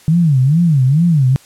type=tone with vibrato; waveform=sine; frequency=149.3 Hz; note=D3; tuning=29 cents sharp; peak=-8 dBFS; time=0.08-1.36 s; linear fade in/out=0 ms; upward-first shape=sine; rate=2.3 Hz; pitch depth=270 cents each way; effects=white hiss -45 dBFS RMS until 1.45 s + low-pass 11000 Hz 12 dB/octave